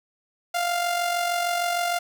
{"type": "tone with amplitude modulation", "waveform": "sawtooth", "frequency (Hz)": 698.5, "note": "F5", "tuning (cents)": 0, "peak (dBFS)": -17, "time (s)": [0.54, 1.99], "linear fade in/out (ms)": 10, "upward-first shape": "sine", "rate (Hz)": 46.5, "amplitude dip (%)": 45, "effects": []}